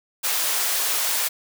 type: high-pass noise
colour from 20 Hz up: white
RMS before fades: -23 dBFS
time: 0.23-1.29 s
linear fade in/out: 20 ms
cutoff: 550 Hz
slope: 12 dB/octave
effects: none